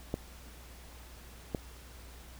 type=clicks; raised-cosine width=2 ms; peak=-18 dBFS; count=2; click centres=0.141 / 1.548 s; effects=added 60 Hz sine -50 dBFS peak until 2.39 s + pink hiss -54 dBFS RMS until 2.39 s